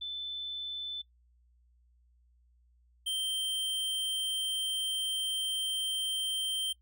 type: tone pair in turn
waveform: sine / square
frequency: 3520 / 3136 Hz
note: A7 / G7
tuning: 0 / 0 cents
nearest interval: major second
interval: 200 cents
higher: first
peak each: -35 / -31 dBFS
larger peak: second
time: 0.01-1.02 / 3.06-6.73 s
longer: second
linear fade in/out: 10 ms
effects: noise-tail reverb RT60 0.1 s tail -22 dB re dry + added 60 Hz sine -63 dBFS peak until 6.81 s

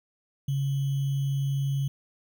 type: tone with sample-and-hold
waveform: sine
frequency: 138 Hz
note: C#3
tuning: 7 cents flat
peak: -24 dBFS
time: 0.48-1.88 s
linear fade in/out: 5 ms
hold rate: 3150 Hz
effects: none

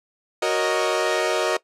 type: chord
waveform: sawtooth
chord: D# minor seventh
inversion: first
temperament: equal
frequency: 370 / 466.2 / 554.4 / 622.3 Hz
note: F#4 / A#4 / C#5 / D#5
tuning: 0 / 0 / 0 / 0 cents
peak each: -21 / -21 / -25 / -20 dBFS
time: 0.42-1.57 s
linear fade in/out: 5 ms
effects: noise-tail reverb RT60 0.1 s tail -19 dB re dry + low-pass 8000 Hz 12 dB/octave

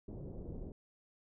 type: low-pass noise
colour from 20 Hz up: pink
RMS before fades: -45 dBFS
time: 0.08-0.72 s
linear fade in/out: 2 ms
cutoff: 500 Hz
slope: 24 dB/octave
effects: none

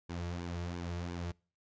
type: tone with flanger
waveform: sawtooth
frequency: 86.8 Hz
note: F2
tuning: 10 cents flat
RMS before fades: -39 dBFS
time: 0.09-1.32 s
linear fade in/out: 10 ms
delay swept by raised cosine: 1.5 to 4 ms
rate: 2.9 Hz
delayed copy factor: -0.65
effects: noise-tail reverb RT60 0.4 s tail -26 dB re dry + resampled to 16000 Hz

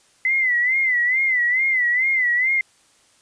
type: tone with vibrato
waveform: sine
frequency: 2023 Hz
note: B6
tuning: 41 cents sharp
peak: -16 dBFS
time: 0.25-2.61 s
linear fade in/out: 2 ms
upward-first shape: sine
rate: 2.3 Hz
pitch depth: 100 cents each way
effects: white hiss -57 dBFS RMS until 3.21 s + resampled to 22050 Hz

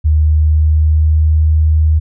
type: tone with pitch glide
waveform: sine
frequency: 76.8 to 77.96 Hz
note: D#2 to D#2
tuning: -22 to +4 cents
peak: -7 dBFS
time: 0.04-2 s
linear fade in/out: 20 ms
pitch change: +26 cents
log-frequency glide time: 0.17-1.36 s
effects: none

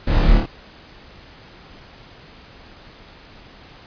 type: noise with echo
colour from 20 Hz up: brown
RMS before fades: -17 dBFS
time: 0.07-0.38 s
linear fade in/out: 5 ms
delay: 27 ms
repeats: 3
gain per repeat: -2 dB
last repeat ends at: 0.461 s
effects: pink hiss -44 dBFS RMS until 3.86 s + resampled to 11025 Hz

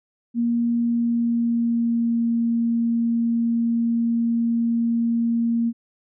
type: tone with pitch glide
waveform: sine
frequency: 235.4 to 232.4 Hz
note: A#3 to A#3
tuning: +17 to -5 cents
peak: -18 dBFS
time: 0.34-5.73 s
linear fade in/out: 50 ms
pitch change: -22 cents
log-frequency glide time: 0.78-2.27 s
effects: none

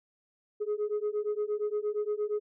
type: beating tone pair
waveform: sine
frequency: 415.3 / 423.9 Hz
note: G#4 / G#4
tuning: 0 / +35 cents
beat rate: 8.6 Hz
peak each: -30 / -30 dBFS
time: 0.6-2.4 s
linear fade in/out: 20 ms
effects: tanh soft clip ceiling -25 dBFS

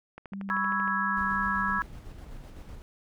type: click train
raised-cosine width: 0.5 ms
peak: -27 dBFS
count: 10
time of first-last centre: 0.18-0.878 s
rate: 12.9 Hz
type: tone with vibrato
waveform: sine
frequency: 196 Hz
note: G3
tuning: in tune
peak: -34 dBFS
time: 0.32-1.79 s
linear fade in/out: 2 ms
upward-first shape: sine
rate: 2.9 Hz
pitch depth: 10 cents each way
type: chord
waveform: sine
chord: C# minor seventh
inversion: third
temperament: equal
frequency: 987.8 / 1108.7 / 1318.5 / 1661.2 Hz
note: B5 / C#6 / E6 / G#6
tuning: 0 / 0 / 0 / 0 cents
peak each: -33 / -33 / -31 / -29 dBFS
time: 0.5-1.82 s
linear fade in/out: 0 ms
type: noise with tremolo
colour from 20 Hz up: brown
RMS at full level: -42 dBFS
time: 1.17-2.82 s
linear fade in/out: 0 ms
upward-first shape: square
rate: 7.9 Hz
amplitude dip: 30%
effects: none

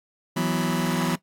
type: chord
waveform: sawtooth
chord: E suspended second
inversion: none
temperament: just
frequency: 164.81 / 185.42 / 247.2 Hz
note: E3 / F#3 / B3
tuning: 0 / +4 / +2 cents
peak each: -22 / -22 / -23 dBFS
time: 0.36-1.16 s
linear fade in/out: 10 ms
effects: noise-tail reverb RT60 0.1 s tail -18 dB re dry + AAC 48 kbps

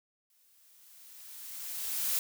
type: noise with exponential growth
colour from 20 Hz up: blue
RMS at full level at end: -29 dBFS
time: 0.3-2.19 s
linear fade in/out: 2 ms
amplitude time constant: 410 ms
effects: none

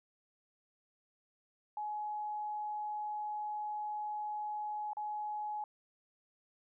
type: tone with dropouts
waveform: sine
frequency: 843 Hz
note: G#5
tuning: 26 cents sharp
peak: -36 dBFS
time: 1.77-5.64 s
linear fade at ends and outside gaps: 2 ms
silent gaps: 4.933-4.969 s
effects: none

